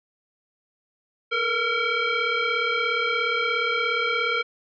sine tone with frequency modulation, 440 Hz, A4, in tune, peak -21 dBFS, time 1.31-4.43 s, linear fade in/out 20 ms, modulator 917 Hz, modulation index 2.9, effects none

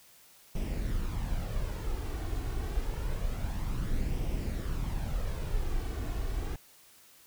brown noise with flanger, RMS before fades -32 dBFS, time 0.55-6.56 s, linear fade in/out 5 ms, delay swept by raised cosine 0.35 to 2.75 ms, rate 0.27 Hz, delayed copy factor +0.5, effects white hiss -58 dBFS RMS until 7.26 s

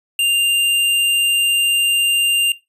square tone, 2794 Hz, F7, in tune, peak -14 dBFS, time 0.19-2.52 s, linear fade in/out 2 ms, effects noise-tail reverb RT60 0.2 s tail -17 dB re dry + resampled to 32000 Hz

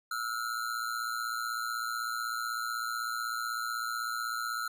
square ring-modulated tone, 1373 Hz, F6, 30 cents flat, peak -30 dBFS, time 0.11-4.68 s, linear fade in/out 5 ms, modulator 58 Hz, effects none

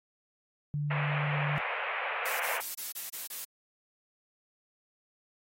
sine tone, 146.83 Hz, D3, in tune, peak -29 dBFS, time 0.74-1.58 s, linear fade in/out 0 ms
white band-pass noise, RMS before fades -34 dBFS, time 0.9-2.61 s, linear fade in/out 10 ms, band 490 to 2600 Hz, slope 48 dB/octave
blue noise bursts, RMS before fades -37 dBFS, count 7, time 2.25-3.45 s, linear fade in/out 10 ms, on 150 ms, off 25 ms
effects AAC 48 kbps

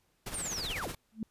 pink noise with tremolo, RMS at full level -38 dBFS, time 0.26-0.95 s, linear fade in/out 5 ms, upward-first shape sine, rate 16 Hz, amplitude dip 60%
sine linear sweep, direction down, 9300 to 196 Hz, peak -35 dBFS, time 0.34-0.88 s, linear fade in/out 2 ms
sine tone with exponential growth, 220 Hz, A3, in tune, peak -28 dBFS, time 1.12-1.23 s, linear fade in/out 2 ms, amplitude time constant 23 ms
effects pink hiss -73 dBFS RMS until 1.3 s + resampled to 32000 Hz

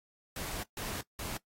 pink noise bursts at uneven times, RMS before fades -39 dBFS, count 3, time 0.36-0.63 / 0.77-1.01 / 1.19-1.37 s, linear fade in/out 2 ms, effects noise-tail reverb RT60 0.1 s tail -19 dB re dry + AAC 48 kbps

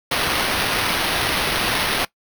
blue noise with sample-and-hold, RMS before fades -21 dBFS, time 0.11-2.05 s, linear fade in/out 5 ms, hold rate 7350 Hz, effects noise-tail reverb RT60 0.1 s tail -20 dB re dry

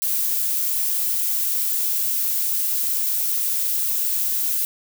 violet noise, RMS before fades -22 dBFS, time 0.02-4.65 s, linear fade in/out 0 ms, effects none

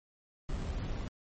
brown noise with sample-and-hold, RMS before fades -36 dBFS, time 0.49-1.08 s, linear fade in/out 0 ms, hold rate 3150 Hz, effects MP3 32 kbps

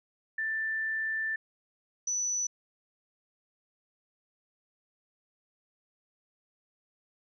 sine tone pair in turn, 1771 / 5957 Hz, A6 / F#8, +11 / +11 cents, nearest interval octave + major sixth, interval 2100 cents, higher second, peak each -29 / -28 dBFS, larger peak second, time 0.38-1.36 / 2.07-2.47 s, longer first, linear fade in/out 5 ms, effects none

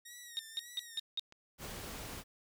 10% pulse tone with vibrato, 1864.7 Hz, A#6, in tune, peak -40 dBFS, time 0.05-1 s, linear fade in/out 10 ms, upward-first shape sine, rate 1.8 Hz, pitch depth 80 cents each way
sine tone bursts, 3729 Hz, A#7, in tune, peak -33 dBFS, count 5, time 0.37-1.195 s, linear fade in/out 0 ms, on 21 ms, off 180 ms
clicks, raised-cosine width 0.2 ms, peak -38 dBFS, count 2, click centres 1.324 / 1.649 s
pink noise, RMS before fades -45 dBFS, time 1.58-2.24 s, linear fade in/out 50 ms
effects none

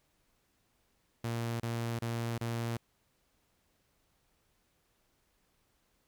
sawtooth tone bursts, 116.54 Hz, A#2, in tune, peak -29 dBFS, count 4, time 1.24-2.77 s, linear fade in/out 5 ms, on 360 ms, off 30 ms, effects pink hiss -74 dBFS RMS until 6.07 s

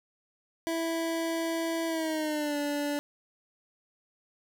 25% pulse tone with pitch glide, 329.6 to 290.3 Hz, E4 to D4, 0 to -20 cents, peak -25 dBFS, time 0.67-2.99 s, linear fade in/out 0 ms, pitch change -220 cents, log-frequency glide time 1.87-2.57 s, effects none

